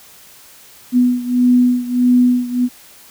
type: beating tone pair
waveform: sine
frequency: 246.9 / 248.5 Hz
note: B3 / B3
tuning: 0 / +11 cents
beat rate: 1.6 Hz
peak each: -12 / -15 dBFS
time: 0.92-2.69 s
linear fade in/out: 50 ms
effects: white hiss -43 dBFS RMS until 3.1 s